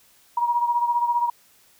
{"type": "beating tone pair", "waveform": "sine", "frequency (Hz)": [952, 967], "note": ["A#5", "B5"], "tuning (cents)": [36, -37], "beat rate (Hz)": 15, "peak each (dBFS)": [-20, -26], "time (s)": [0.37, 1.3], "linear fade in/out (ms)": 5, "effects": ["white hiss -57 dBFS RMS until 1.79 s"]}